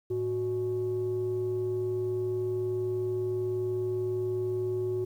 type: tone pair together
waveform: sine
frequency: 109 / 368.3 Hz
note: A2 / F#4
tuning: -16 / -8 cents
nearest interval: octave + major sixth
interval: 2108 cents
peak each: -34 / -27 dBFS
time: 0.1-5.05 s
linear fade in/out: 10 ms
effects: tanh soft clip ceiling -23 dBFS + 10-bit